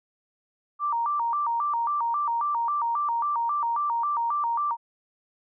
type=tone with vibrato; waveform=sine; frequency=1046.5 Hz; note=C6; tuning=in tune; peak=-23 dBFS; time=0.79-4.77 s; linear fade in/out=50 ms; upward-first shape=square; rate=3.7 Hz; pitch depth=200 cents each way; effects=none